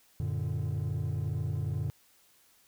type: chord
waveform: triangle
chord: Gb augmented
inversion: none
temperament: equal with one note detuned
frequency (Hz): 92.5 / 114.8 / 146.83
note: Gb2 / Bb2 / D3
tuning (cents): 0 / -26 / 0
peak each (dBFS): -31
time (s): 0.2-1.9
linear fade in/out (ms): 0
effects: tanh soft clip ceiling -24 dBFS + white hiss -64 dBFS RMS until 2.67 s